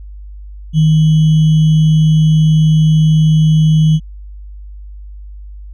sine tone with sample-and-hold, 156.4 Hz, D#3, 9 cents sharp, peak -6 dBFS, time 0.73-4 s, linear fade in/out 50 ms, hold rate 3150 Hz, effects added 50 Hz sine -28 dBFS peak until 5.73 s + low-pass 5000 Hz 12 dB/octave

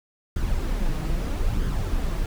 brown noise with flanger, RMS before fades -24 dBFS, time 0.36-2.26 s, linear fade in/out 2 ms, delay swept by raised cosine 0.61 to 6.51 ms, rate 0.78 Hz, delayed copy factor +0.5, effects none

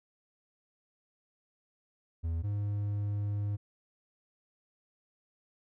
triangle tone pair in turn, 82.41 / 102.63 Hz, E2 / G#2, 0 / -20 cents, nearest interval major third, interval 380 cents, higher second, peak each -28 dBFS, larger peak neither, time 2.23-2.43 / 2.43-3.57 s, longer second, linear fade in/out 20 ms, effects none

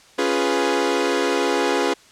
sawtooth chord, C# dominant seventh, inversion none, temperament equal, 277.2 / 349.2 / 415.3 / 493.9 Hz, C#4 / E#4 / G#4 / B4, 0 / 0 / 0 / 0 cents, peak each -21 / -20 / -19 / -20 dBFS, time 0.18-1.94 s, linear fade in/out 10 ms, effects white hiss -50 dBFS RMS until 2.11 s + low-pass 7000 Hz 12 dB/octave

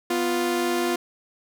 sawtooth tone pair together, 247.7 / 350 Hz, B3 / F4, +5 / +4 cents, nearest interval tritone, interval 599 cents, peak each -24 / -19 dBFS, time 0.1-0.96 s, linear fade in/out 5 ms, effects none

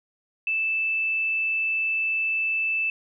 sine tone, 2637 Hz, E7, in tune, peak -22 dBFS, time 0.47-2.9 s, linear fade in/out 2 ms, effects none

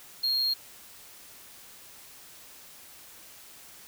triangle tone, 4244 Hz, C8, 24 cents sharp, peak -23 dBFS, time 0.23-0.54 s, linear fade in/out 10 ms, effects white hiss -50 dBFS RMS until 3.87 s

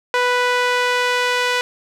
sawtooth tone with band-pass filter sweep, 493.9 Hz, B4, in tune, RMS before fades -18 dBFS, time 0.14-1.61 s, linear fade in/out 0 ms, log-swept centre 1500 to 2400 Hz, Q 0.76, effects none

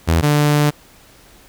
sawtooth tone pair in turn, 82.41 / 147.77 Hz, E2 / D3, 0 / +11 cents, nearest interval minor seventh, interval 1011 cents, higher second, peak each -8 dBFS, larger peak neither, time 0.07-0.22 / 0.22-0.71 s, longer second, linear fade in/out 20 ms, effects pink hiss -47 dBFS RMS until 1.48 s

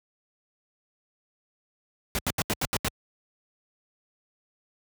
pink noise bursts, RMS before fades -26 dBFS, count 7, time 2.15-2.883 s, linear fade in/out 0 ms, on 37 ms, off 79 ms, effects high-pass 60 Hz 12 dB/octave

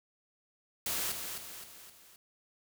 white noise with echo, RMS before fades -34 dBFS, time 0.86-1.12 s, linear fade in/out 2 ms, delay 260 ms, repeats 4, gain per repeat -6 dB, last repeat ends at 2.16 s, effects none

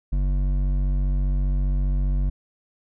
triangle tone with hard clipping, 47.52 Hz, F#1, 47 cents sharp, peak -21 dBFS, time 0.12-2.3 s, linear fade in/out 10 ms, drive 13 dB, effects none

